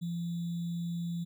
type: tone with sample-and-hold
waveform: sine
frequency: 170.8 Hz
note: F3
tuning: 38 cents flat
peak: -32 dBFS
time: 0.01-1.25 s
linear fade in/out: 20 ms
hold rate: 3675 Hz
effects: none